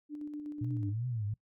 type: tone with tremolo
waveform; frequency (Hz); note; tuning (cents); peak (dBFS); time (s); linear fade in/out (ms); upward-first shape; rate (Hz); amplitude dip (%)
sine; 296.6; D4; +17; -36; 0.09-0.94; 50; square; 8.1; 35
type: tone with vibrato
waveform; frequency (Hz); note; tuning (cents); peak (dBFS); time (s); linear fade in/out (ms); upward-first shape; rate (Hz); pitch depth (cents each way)
sine; 113.5; A#2; -46; -32; 0.61-1.34; 5; triangle; 2.7; 210
effects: noise-tail reverb RT60 0.1 s tail -23 dB re dry